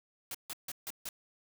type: noise bursts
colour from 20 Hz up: white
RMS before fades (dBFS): -40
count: 5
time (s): 0.31-1.09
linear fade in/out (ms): 2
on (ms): 36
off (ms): 150
effects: none